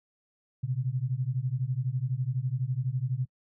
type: beating tone pair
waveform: sine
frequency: 122.4 / 134.4 Hz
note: B2 / C3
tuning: -15 / +47 cents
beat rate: 12 Hz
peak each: -30 dBFS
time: 0.63-3.26 s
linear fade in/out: 10 ms
effects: noise-tail reverb RT60 0.1 s tail -26 dB re dry